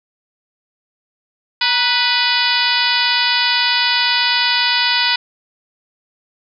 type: harmonic tone with a mistuned harmonic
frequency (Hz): 493.9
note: B4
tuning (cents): 0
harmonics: 2 / 3 / 4 / 5 / 6 / 7 / 8 / 9 / 10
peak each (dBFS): -22 / -22 / -22 / -22 / -22 / -22 / -22 / -22 / -22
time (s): 1.61-5.16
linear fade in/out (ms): 5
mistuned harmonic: 2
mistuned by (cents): -60
effects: none